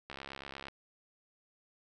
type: click train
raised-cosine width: 0.3 ms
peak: -27 dBFS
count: 41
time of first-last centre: 0.1-0.684 s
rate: 68.5 Hz
effects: none